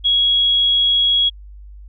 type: tone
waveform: sine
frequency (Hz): 3322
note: G#7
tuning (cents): 0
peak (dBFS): -12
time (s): 0.04-1.3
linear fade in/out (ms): 20
effects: added 50 Hz sine -35 dBFS peak until 1.88 s